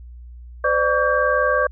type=tone cluster; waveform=sine; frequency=511 / 591 / 1137 / 1588 Hz; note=C5 / D5 / C#6 / G6; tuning=-41 / +11 / +44 / +22 cents; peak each=-21 dBFS; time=0.64-1.67 s; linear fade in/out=5 ms; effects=added 60 Hz sine -36 dBFS peak until 1.71 s

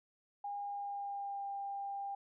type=tone with pitch glide; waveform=sine; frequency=811 to 797.1 Hz; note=G#5 to G5; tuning=-41 to +29 cents; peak=-38 dBFS; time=0.44-2.15 s; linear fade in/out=5 ms; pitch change=-30 cents; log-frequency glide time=0.59-1.46 s; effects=none

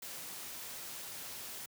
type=noise; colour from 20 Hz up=white; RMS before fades=-45 dBFS; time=0.02-1.66 s; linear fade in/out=5 ms; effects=high-pass 80 Hz 12 dB/octave

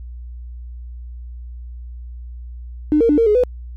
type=tone with pitch steps; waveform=triangle; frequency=301.7 / 462.6 / 295.6 / 459.1 / 420 / 497.7 Hz; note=D4 / A#4 / D4 / A#4 / G#4 / B4; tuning=+47 / -13 / +11 / -26 / +19 / +13 cents; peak=-7 dBFS; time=2.92-3.436 s; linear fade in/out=0 ms; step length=86 ms; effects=tanh soft clip ceiling -9 dBFS + added 60 Hz sine -30 dBFS peak until 3.76 s

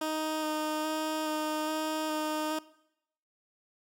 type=tone with vibrato; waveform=15% pulse; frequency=310 Hz; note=D#4; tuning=6 cents flat; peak=-24 dBFS; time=0.01-2.59 s; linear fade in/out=5 ms; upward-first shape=square; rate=1.2 Hz; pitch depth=11 cents each way; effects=noise-tail reverb RT60 0.8 s tail -20 dB re dry

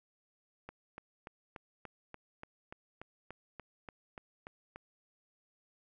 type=click train; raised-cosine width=0.5 ms; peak=-30 dBFS; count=15; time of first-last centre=0.69-4.76 s; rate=3.44 Hz; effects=none

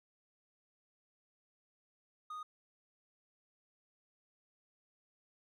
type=tone; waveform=triangle; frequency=1237 Hz; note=D#6; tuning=10 cents flat; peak=-40 dBFS; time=2.3-2.43 s; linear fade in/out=5 ms; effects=none

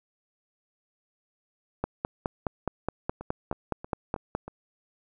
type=two click trains; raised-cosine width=1 ms; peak=-13 / -24 dBFS; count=13 / 5; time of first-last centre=1.84-4.35 / 3.21-4.48 s; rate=4.78 / 3.15 Hz; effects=none

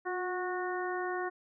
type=harmonic tone with a mistuned harmonic; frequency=366.2 Hz; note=F#4; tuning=18 cents flat; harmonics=1 / 2 / 3 / 4 / 5; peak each=-35 / -38 / -40 / -41 / -42 dBFS; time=0.05-1.3 s; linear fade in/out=20 ms; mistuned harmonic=1; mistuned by=-34 cents; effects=none

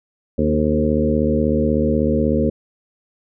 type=harmonic tone with a mistuned harmonic; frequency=76.3 Hz; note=D#2; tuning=33 cents flat; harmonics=1 / 2 / 3 / 4 / 5 / 6 / 7; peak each=-23 / -24 / -19 / -24 / -25 / -23 / -23 dBFS; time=0.38-2.5 s; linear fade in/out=5 ms; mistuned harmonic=4; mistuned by=-21 cents; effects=none

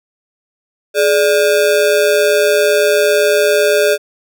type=ring-modulated tone; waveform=square; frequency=505 Hz; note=B4; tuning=39 cents sharp; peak=-7 dBFS; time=0.94-3.98 s; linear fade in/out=50 ms; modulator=83.9 Hz; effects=none

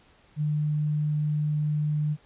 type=tone; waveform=sine; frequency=150.4 Hz; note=D3; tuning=42 cents sharp; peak=-23 dBFS; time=0.36-2.17 s; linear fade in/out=50 ms; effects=pink hiss -59 dBFS RMS until 2.25 s + resampled to 8000 Hz

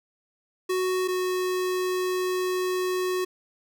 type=tone pair in turn; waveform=square; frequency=370 / 367.4 Hz; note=F#4 / F#4; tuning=0 / -12 cents; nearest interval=unison; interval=12 cents; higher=first; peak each=-24 / -25 dBFS; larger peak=first; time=0.69-1.08 / 1.08-3.25 s; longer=second; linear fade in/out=10 ms; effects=none

